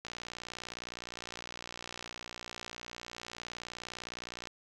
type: click train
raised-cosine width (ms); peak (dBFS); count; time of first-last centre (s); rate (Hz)
0.2; -24; 265; 0.05-4.472; 59.7
effects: none